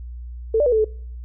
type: tone with pitch steps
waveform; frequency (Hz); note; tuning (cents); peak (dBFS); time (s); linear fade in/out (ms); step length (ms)
sine; 445.2 / 588 / 491.3 / 439.1 / 432.1; A4 / D5 / B4 / A4 / A4; +20 / +2 / -9 / -4 / -31; -14; 0.54-0.845; 5; 61
effects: noise-tail reverb RT60 0.6 s tail -26 dB re dry + added 60 Hz sine -31 dBFS peak until 1.24 s